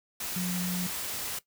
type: tone in noise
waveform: sine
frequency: 180 Hz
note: F#3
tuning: 47 cents flat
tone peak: -29 dBFS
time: 0.36-0.87 s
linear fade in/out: 5 ms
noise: white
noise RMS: -35 dBFS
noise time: 0.2-1.39 s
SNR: +3 dB
effects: noise-tail reverb RT60 0.1 s tail -17 dB re dry